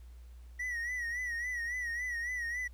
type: tone with vibrato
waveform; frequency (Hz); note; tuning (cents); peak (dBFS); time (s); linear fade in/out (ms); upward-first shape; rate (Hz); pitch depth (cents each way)
triangle; 1926; B6; -44; -32; 0.59-2.68; 10; sine; 3.6; 73
effects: added 60 Hz sine -48 dBFS peak until 2.73 s + pink hiss -68 dBFS RMS until 2.73 s